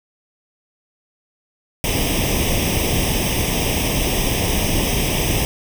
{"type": "noise with comb filter", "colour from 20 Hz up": "pink", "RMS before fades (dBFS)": -19, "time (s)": [1.84, 5.45], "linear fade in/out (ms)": 0, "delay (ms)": 0.35, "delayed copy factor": 0.85, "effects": []}